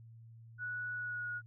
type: tone with pitch glide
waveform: sine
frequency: 1471 to 1449.1 Hz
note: F#6 to F#6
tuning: -11 to -37 cents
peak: -37 dBFS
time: 0.58-1.42 s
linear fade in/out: 50 ms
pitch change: -26 cents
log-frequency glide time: 0.94-1.29 s
effects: added 114 Hz sine -52 dBFS peak until 1.46 s